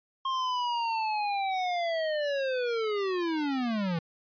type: linear sweep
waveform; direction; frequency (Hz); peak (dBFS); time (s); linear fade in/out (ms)
square; down; 1069 to 160; -28; 0.25-3.99; 5
effects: resampled to 11025 Hz